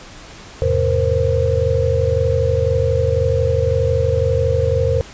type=tone cluster; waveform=sine; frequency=82.9 / 104.8 / 128.7 / 468.8 / 521 Hz; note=E2 / G#2 / C3 / A#4 / C5; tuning=+10 / +16 / -28 / +10 / -7 cents; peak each=-19 / -22 / -23 / -19 / -19 dBFS; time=0.62-5.01 s; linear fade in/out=0 ms; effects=pink hiss -38 dBFS RMS until 5.13 s + resampled to 16000 Hz